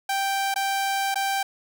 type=tone with dropouts; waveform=sawtooth; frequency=784 Hz; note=G5; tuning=in tune; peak=-19 dBFS; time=0.09-1.43 s; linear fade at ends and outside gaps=5 ms; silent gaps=0.542-0.559 / 1.144-1.156 s; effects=none